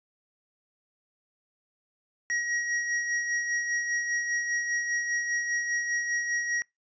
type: tone with tremolo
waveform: square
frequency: 1900 Hz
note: A#6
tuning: 33 cents sharp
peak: -26 dBFS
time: 2.3-6.62 s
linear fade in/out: 0 ms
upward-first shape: sine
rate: 5 Hz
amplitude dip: 45%
effects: noise-tail reverb RT60 0.2 s tail -26 dB re dry + resampled to 16000 Hz